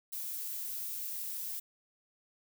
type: noise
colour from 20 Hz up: violet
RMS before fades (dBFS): -39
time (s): 0.12-1.6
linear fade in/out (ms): 10
effects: none